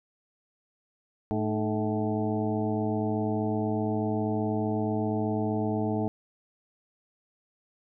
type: harmonic tone with a mistuned harmonic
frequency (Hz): 108.1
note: A2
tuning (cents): -30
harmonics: 1 / 2 / 3 / 4 / 6 / 7 / 8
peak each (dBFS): -32 / -30 / -32 / -33 / -36 / -37 / -41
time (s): 1.31-6.08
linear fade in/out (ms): 0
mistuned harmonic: 3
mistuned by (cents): -70
effects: none